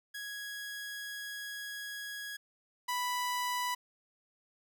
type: tone pair in turn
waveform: sawtooth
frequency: 1662 / 988.2 Hz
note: G#6 / B5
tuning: +1 / +1 cents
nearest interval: major sixth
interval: 900 cents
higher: first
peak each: -36 / -28 dBFS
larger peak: second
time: 0.14-2.37 / 2.88-3.75 s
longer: first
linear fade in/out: 10 ms
effects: none